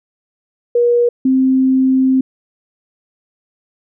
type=tone pair in turn; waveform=sine; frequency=478.9 / 262 Hz; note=A#4 / C4; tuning=+47 / +2 cents; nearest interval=minor seventh; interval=1045 cents; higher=first; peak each=-9 dBFS; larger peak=neither; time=0.75-1.09 / 1.25-2.21 s; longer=second; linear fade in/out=5 ms; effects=none